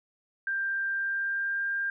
sine tone with pitch glide, 1584 to 1597.8 Hz, G6 to G6, +18 to +33 cents, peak -27 dBFS, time 0.47-1.9 s, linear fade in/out 2 ms, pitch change +15 cents, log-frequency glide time 0.88-1.67 s, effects none

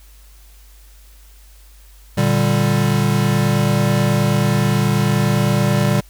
square chord, G minor, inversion first, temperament equal with one note detuned, 117.49 / 146.83 / 196 Hz, Bb2 / D3 / G3, +14 / 0 / 0 cents, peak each -19 dBFS, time 2.17-6.01 s, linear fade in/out 10 ms, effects added 50 Hz sine -42 dBFS peak until 6.09 s + white hiss -51 dBFS RMS until 6.09 s

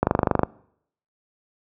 click train, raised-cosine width 1 ms, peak -3 dBFS, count 11, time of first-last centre 0.03-0.433 s, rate 24.8 Hz, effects noise-tail reverb RT60 0.7 s tail -24 dB re dry + high-pass 60 Hz 12 dB/octave

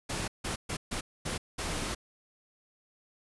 pink noise bursts at uneven times, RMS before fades -34 dBFS, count 6, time 0.09-0.28 / 0.44-0.56 / 0.69-0.77 / 0.91-1.01 / 1.25-1.38 / 1.58-1.95 s, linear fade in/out 10 ms, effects resampled to 24000 Hz

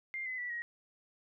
sine tone with pitch steps, 2100 / 2028 / 1959.4 / 1892.6 Hz, C7 / B6 / B6 / A#6, +6 / +45 / -14 / +26 cents, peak -36 dBFS, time 0.14-0.62 s, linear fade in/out 0 ms, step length 120 ms, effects none

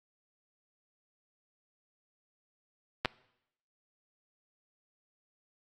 clicks, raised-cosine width 0.3 ms, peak -12 dBFS, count 2, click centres 3.049 / 3.057 s, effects noise-tail reverb RT60 0.8 s tail -23 dB re dry + AAC 48 kbps

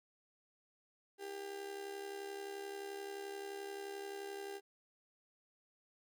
35% pulse tone with amplitude modulation, 398.1 Hz, G4, 27 cents sharp, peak -39 dBFS, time 1.18-4.61 s, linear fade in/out 50 ms, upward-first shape sine, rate 71.5 Hz, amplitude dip 60%, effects none

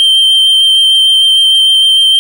triangle tone with vibrato, 3136 Hz, G7, in tune, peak -3 dBFS, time 0-2.19 s, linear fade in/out 0 ms, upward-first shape sine, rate 6.6 Hz, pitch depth 11 cents each way, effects none

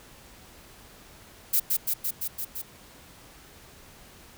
violet noise with echo, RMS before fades -22 dBFS, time 1.53-1.6 s, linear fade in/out 10 ms, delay 170 ms, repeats 6, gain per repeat -2 dB, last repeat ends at 2.62 s, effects pink hiss -51 dBFS RMS until 4.37 s

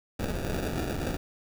pink noise with sample-and-hold, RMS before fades -31 dBFS, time 0.19-1.17 s, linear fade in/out 10 ms, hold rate 1050 Hz, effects none

